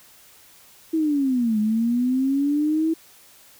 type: linear two-way sweep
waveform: sine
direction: down then up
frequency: 326.7 to 210 to 326.7 Hz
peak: -18 dBFS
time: 0.93-2.94 s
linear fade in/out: 10 ms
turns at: 1.59 s
effects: white hiss -51 dBFS RMS until 3.59 s